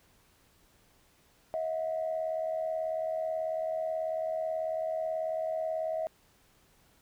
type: tone pair together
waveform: sine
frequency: 639 / 717.3 Hz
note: D#5 / F5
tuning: +46 / +46 cents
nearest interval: major second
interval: 200 cents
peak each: -30 / -37 dBFS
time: 1.54-6.07 s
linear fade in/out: 0 ms
effects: tanh soft clip ceiling -23 dBFS + pink hiss -65 dBFS RMS until 7.01 s